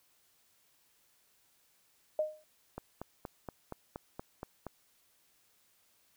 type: tone with exponential decay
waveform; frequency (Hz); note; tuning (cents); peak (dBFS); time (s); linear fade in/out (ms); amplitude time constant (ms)
sine; 616; D#5; -17; -25; 2.19-2.44; 2; 53
type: click train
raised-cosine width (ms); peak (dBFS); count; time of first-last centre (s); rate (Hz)
1; -26; 9; 2.78-4.667; 4.24
effects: white hiss -70 dBFS RMS until 6.16 s